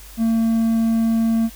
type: tone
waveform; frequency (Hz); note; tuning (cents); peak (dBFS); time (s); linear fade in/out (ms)
triangle; 226.3; A3; +49; -13; 0.17-1.5; 50
effects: added 50 Hz sine -40 dBFS peak until 1.55 s + white hiss -43 dBFS RMS until 1.55 s